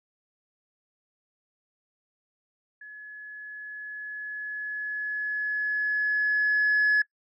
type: tone with level ramp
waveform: sine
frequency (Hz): 1700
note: G#6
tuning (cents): +40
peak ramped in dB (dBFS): -41 to -16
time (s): 2.81-7.02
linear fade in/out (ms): 5
effects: noise-tail reverb RT60 0.1 s tail -25 dB re dry + tanh soft clip ceiling -17 dBFS